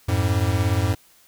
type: beating tone pair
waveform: square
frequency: 89.7 / 106.7 Hz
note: F2 / G#2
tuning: +47 / +47 cents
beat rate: 17 Hz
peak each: -22 dBFS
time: 0.08-0.95 s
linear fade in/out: 10 ms
effects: white hiss -55 dBFS RMS until 1.27 s

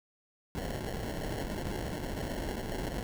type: noise with sample-and-hold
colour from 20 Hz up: pink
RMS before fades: -36 dBFS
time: 0.55-3.03 s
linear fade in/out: 0 ms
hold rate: 1225 Hz
effects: none

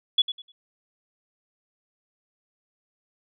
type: tone with echo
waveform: sine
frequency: 3400 Hz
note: G#7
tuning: 40 cents sharp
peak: -15 dBFS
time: 0.18-0.22 s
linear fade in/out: 5 ms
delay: 100 ms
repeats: 3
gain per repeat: -12 dB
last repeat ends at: 0.52 s
effects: none

